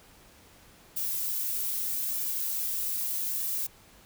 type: noise with flanger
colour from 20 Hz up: violet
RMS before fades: -31 dBFS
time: 0.96-3.67 s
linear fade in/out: 10 ms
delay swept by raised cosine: 1.7 to 2.7 ms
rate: 0.79 Hz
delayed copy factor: +0.55
effects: pink hiss -56 dBFS RMS until 4.05 s